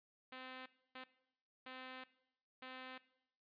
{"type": "tone bursts at uneven times", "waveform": "5% pulse", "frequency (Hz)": 257.9, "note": "C4", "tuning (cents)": -25, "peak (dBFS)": -38, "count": 4, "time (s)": [[0.32, 0.66], [0.95, 1.04], [1.66, 2.04], [2.62, 2.98]], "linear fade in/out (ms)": 5, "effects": ["noise-tail reverb RT60 0.8 s tail -18 dB re dry", "resampled to 11025 Hz"]}